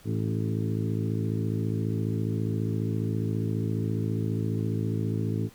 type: harmonic tone with a mistuned harmonic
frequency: 54.7 Hz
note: A1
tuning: 9 cents flat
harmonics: 2 / 3 / 4 / 5 / 6 / 7 / 8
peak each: -28 / -32 / -34 / -36 / -38 / -39 / -40 dBFS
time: 0.04-5.5 s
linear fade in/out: 50 ms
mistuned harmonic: 6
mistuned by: -29 cents
effects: pink hiss -55 dBFS RMS until 5.54 s